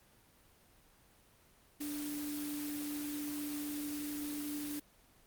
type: tone in noise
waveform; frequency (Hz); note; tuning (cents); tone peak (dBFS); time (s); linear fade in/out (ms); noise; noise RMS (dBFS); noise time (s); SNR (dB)
sine; 293.7; D4; 0; -38; 1.8-4.8; 10; white; -45; 1.8-4.8; +4
effects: pink hiss -65 dBFS RMS until 5.26 s + Opus 24 kbps